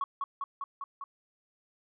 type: tone with echo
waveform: sine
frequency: 1108.7 Hz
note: C#6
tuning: in tune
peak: -27 dBFS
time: 0.01-0.04 s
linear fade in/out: 2 ms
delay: 200 ms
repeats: 5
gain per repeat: -2 dB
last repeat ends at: 1.04 s
effects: tanh soft clip ceiling -24 dBFS